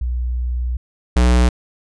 sine / square tone pair in turn, 61.1 / 61.1 Hz, B1 / B1, -18 / -18 cents, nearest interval unison, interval 0 cents, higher neither, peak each -18 / -11 dBFS, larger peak second, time 0.01-0.77 / 1.16-1.49 s, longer first, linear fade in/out 5 ms, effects resampled to 22050 Hz

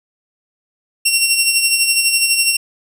15% pulse tone with tremolo, 2735 Hz, F7, 37 cents flat, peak -3 dBFS, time 1.05-2.57 s, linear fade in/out 10 ms, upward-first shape sine, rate 12 Hz, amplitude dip 50%, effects none

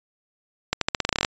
accelerating click train, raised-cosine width 0.2 ms, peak -3 dBFS, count 13, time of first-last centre 0.73-1.248 s, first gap 83 ms, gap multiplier 0.87, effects resampled to 16000 Hz

